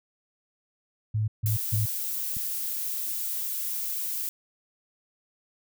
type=tone bursts; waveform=sine; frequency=107.8 Hz; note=A2; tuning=35 cents flat; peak=-23 dBFS; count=3; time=1.14-1.86 s; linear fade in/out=10 ms; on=140 ms; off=150 ms
type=noise; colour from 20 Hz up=violet; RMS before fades=-31 dBFS; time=1.46-4.29 s; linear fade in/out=0 ms
type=clicks; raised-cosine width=5 ms; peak=-26 dBFS; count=2; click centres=1.74 / 2.368 s
effects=none